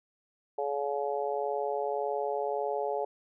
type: harmonic tone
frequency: 141.7 Hz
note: C#3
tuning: 38 cents sharp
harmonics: 3 / 4 / 5 / 6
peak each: -33 / -34 / -35 / -36 dBFS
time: 0.58-3.05 s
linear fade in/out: 5 ms
effects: none